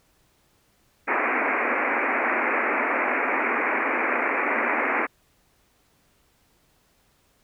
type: band-pass noise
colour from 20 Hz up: white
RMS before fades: -24 dBFS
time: 1.07-5.07 s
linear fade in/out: 20 ms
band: 230 to 2400 Hz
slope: 96 dB/octave
effects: pink hiss -64 dBFS RMS until 7.43 s